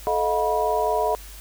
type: tone cluster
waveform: sine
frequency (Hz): 434.9 / 627 / 712 / 972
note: A4 / D#5 / F5 / B5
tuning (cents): -20 / +13 / +33 / -28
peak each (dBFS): -25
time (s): 0.07-1.15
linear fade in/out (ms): 0
effects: added 50 Hz sine -40 dBFS peak until 1.4 s + white hiss -44 dBFS RMS until 1.4 s